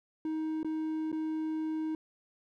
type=tone with dropouts; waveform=triangle; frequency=314.6 Hz; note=D#4; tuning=19 cents sharp; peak=-29 dBFS; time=0.25-1.95 s; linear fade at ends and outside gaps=2 ms; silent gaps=0.631-0.646 / 1.118-1.127 s; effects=none